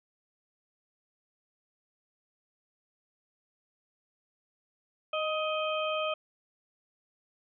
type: harmonic tone with a mistuned harmonic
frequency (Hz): 628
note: D#5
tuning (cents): +16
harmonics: 1 / 2 / 4 / 5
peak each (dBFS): -31 / -34 / -37 / -38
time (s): 5.13-6.14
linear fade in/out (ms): 5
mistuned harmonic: 1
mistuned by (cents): -22
effects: none